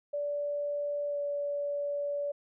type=tone with pitch glide; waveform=sine; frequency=580 to 575 Hz; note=D5 to D5; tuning=-22 to -37 cents; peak=-30 dBFS; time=0.13-2.32 s; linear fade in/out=10 ms; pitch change=-15 cents; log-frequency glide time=1.08-1.18 s; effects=none